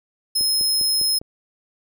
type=tone; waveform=sawtooth; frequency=5150 Hz; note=E8; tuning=41 cents flat; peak=-15 dBFS; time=0.35-1.19 s; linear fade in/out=10 ms
type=click train; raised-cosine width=2 ms; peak=-24 dBFS; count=5; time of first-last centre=0.41-1.215 s; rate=4.97 Hz
effects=none